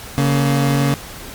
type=tone pair together; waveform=30% pulse; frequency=140 / 232.7 Hz; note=C#3 / A#3; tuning=+18 / -3 cents; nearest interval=major sixth; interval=879 cents; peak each=-12 / -19 dBFS; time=0.18-0.94 s; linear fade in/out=0 ms; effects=pink hiss -34 dBFS RMS until 1.34 s + Opus 48 kbps